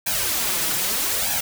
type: noise with flanger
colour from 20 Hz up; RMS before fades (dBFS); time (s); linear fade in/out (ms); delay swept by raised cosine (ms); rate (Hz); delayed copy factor
white; -23; 0.06-1.41; 10; 1.2 to 6.2; 0.8; +0.8
effects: none